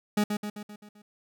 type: tone with echo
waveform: 40% pulse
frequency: 208.4 Hz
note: G#3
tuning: 6 cents sharp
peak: -21 dBFS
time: 0.17-0.24 s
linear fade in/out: 5 ms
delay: 130 ms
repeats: 6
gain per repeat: -5 dB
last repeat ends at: 1.02 s
effects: none